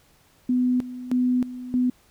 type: tone with tremolo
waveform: sine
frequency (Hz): 250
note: B3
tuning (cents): +21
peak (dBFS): -18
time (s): 0.49-1.9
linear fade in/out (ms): 5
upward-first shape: square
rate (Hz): 1.6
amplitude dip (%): 80
effects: pink hiss -59 dBFS RMS until 2.1 s